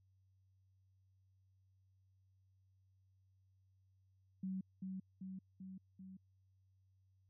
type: tone with echo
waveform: sine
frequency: 189 Hz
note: F#3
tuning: 37 cents sharp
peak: -39 dBFS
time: 4.43-4.61 s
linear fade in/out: 5 ms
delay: 390 ms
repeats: 4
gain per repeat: -3 dB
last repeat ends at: 6.17 s
effects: added 95 Hz sine -70 dBFS peak until 7.29 s